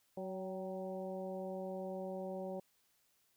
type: harmonic tone with a mistuned harmonic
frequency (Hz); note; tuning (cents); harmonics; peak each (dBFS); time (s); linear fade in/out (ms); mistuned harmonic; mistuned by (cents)
187.6; F#3; +24; 1 / 2 / 3 / 4 / 5; -45 / -46 / -43 / -50 / -58; 0.17-2.6; 5; 4; +41
effects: white hiss -75 dBFS RMS until 3.36 s

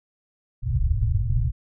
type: low-pass noise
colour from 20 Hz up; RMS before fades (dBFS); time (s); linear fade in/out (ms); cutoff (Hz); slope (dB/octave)
white; -22; 0.62-1.52; 20; 130; 96
effects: none

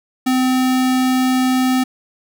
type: tone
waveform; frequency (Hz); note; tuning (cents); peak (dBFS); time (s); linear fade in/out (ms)
square; 257; C4; -31; -14; 0.26-1.84; 10
effects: none

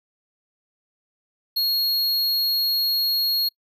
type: tone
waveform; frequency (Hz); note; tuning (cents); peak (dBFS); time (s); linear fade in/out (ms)
square; 4300; C8; +47; -20; 1.56-3.49; 10
effects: noise-tail reverb RT60 0.1 s tail -25 dB re dry

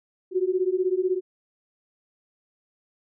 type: beating tone pair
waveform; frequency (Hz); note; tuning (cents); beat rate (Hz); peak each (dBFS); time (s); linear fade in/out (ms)
sine; 361.9 / 377.9; F#4 / F#4; -38 / +37; 16; -24; 0.31-1.21; 50
effects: none

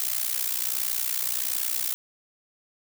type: noise with amplitude modulation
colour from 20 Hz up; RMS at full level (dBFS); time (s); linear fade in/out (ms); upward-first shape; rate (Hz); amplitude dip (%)
blue; -24; 0-1.94; 0; sine; 61.4; 85
effects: none

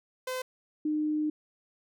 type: tone pair in turn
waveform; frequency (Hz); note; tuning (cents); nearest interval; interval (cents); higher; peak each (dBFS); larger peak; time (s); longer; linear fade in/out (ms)
sawtooth / sine; 512 / 304.4; C5 / D#4; -38 / -38; major sixth; 900; first; -28 / -26; second; 0.27-0.42 / 0.85-1.3; second; 5
effects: none

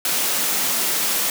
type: high-pass noise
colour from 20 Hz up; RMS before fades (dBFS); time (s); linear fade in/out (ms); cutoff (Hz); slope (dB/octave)
white; -21; 0.05-1.3; 2; 150; 96
effects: none

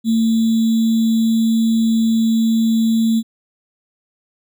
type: tone with sample-and-hold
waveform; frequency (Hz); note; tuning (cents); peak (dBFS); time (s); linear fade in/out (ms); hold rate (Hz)
sine; 225.3; A3; +41; -12; 0.04-3.23; 50; 3675
effects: none

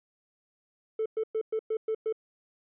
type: tone bursts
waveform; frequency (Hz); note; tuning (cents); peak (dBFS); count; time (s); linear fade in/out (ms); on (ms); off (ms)
triangle; 440; A4; 0; -23; 7; 0.99-2.126; 5; 68; 110
effects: tanh soft clip ceiling -23 dBFS + resampled to 8000 Hz

